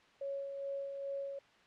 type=tone with tremolo; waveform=sine; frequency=554.4 Hz; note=C#5; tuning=in tune; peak=-36 dBFS; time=0.21-1.39 s; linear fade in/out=5 ms; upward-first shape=sine; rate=2.4 Hz; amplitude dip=40%; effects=white hiss -64 dBFS RMS until 1.66 s + low-pass 3000 Hz 12 dB/octave